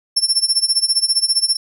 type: tone with tremolo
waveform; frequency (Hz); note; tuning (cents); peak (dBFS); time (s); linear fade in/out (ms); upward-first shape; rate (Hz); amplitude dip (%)
35% pulse; 5390; E8; +38; -8; 0.16-1.57; 10; sine; 15; 90
effects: none